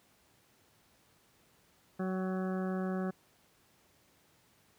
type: harmonic tone with a mistuned harmonic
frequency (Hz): 186.8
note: F#3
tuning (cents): +17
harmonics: 1 / 2 / 3 / 4 / 6 / 7 / 8 / 9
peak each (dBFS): -33 / -39 / -43 / -45 / -49 / -50 / -51 / -52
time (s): 1.99-3.11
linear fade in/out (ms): 10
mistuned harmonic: 4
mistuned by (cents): +17
effects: pink hiss -67 dBFS RMS until 4.78 s + high-pass 80 Hz 12 dB/octave